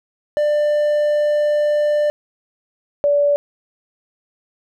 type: tone pair in turn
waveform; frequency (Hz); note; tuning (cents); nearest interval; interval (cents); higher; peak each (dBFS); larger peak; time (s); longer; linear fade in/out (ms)
triangle / sine; 594 / 577.4; D5 / D5; +20 / -30; unison; 50; first; -12; neither; 0.37-2.1 / 3.04-3.36; first; 0
effects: none